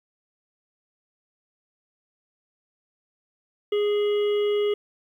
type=harmonic tone; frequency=414.5 Hz; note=G#4; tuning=3 cents flat; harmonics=1 / 3 / 5 / 7 / 8; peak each=-20 / -40 / -40 / -38 / -42 dBFS; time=3.72-4.74 s; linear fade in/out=5 ms; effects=10-bit